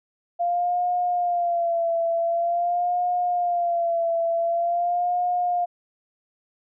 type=tone with vibrato; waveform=sine; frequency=692 Hz; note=F5; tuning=16 cents flat; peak=-20 dBFS; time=0.39-5.66 s; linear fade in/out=20 ms; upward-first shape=sine; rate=0.46 Hz; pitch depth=56 cents each way; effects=none